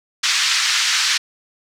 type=band-pass noise; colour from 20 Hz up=white; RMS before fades=-18 dBFS; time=0.23-1.18 s; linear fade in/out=10 ms; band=1300 to 6000 Hz; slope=24 dB/octave; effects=none